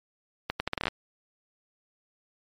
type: accelerating click train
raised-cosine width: 0.3 ms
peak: -11 dBFS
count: 10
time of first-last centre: 0.5-0.881 s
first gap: 100 ms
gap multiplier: 0.76
effects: MP3 64 kbps